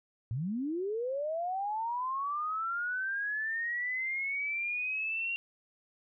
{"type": "linear sweep", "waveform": "sine", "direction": "up", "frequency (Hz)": [103.83, 2769], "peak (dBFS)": -31, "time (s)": [0.31, 5.36], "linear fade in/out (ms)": 0, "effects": []}